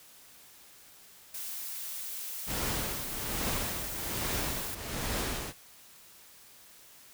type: noise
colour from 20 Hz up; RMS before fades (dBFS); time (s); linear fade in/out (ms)
blue; -39; 1.34-4.75; 5
type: noise with tremolo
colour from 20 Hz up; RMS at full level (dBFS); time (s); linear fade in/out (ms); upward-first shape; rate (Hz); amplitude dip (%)
pink; -32; 2.46-5.54; 50; triangle; 1.2; 75
effects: white hiss -55 dBFS RMS until 7.13 s